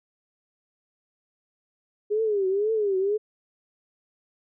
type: tone with vibrato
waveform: sine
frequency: 409.3 Hz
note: G#4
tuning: 25 cents flat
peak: -21 dBFS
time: 2.1-3.18 s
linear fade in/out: 20 ms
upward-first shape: triangle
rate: 2 Hz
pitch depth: 170 cents each way
effects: none